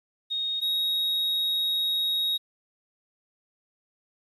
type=tone pair in turn; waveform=sine / triangle; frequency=3729 / 3775 Hz; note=A#7 / A#7; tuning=0 / +21 cents; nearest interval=unison; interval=21 cents; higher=second; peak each=-26 / -22 dBFS; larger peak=second; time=0.3-0.61 / 0.61-2.38 s; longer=second; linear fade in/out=20 ms; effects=resampled to 32000 Hz + 10-bit